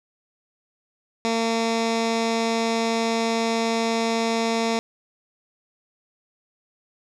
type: tone with low-pass filter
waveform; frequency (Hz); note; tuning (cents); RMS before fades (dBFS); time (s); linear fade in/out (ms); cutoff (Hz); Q
15% pulse; 227.8; A#3; -40; -23; 1.25-4.79; 0; 5800; 1.6
effects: none